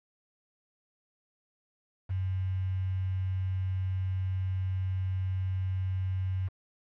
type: tone with quantisation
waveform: sine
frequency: 93.8 Hz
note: F#2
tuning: 24 cents sharp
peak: -28 dBFS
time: 2.09-6.49 s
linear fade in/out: 20 ms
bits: 8
effects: low-pass 2000 Hz 12 dB/octave